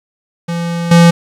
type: tone with level steps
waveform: square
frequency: 170.2 Hz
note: F3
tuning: 44 cents flat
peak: -17 / -4 dBFS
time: 0.48-1.11 s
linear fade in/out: 10 ms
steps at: 0.91 s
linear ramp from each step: 5 ms
effects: low-pass 9000 Hz 12 dB/octave + 7-bit